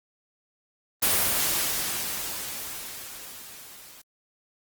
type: noise with level ramp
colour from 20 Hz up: white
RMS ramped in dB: -21 to -48 dBFS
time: 1.02-4.02 s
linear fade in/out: 10 ms
effects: Opus 24 kbps